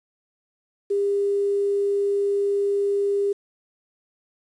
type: tone with quantisation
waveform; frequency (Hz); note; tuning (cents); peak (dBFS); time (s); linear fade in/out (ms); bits
sine; 401.8; G4; +43; -19; 0.9-3.33; 10; 8
effects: resampled to 22050 Hz